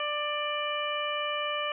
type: harmonic tone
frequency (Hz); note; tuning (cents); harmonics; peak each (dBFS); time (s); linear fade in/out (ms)
592; D5; +14; 1 / 2 / 3 / 4 / 5; -34 / -33 / -39 / -36 / -35; 0-1.72; 2
effects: none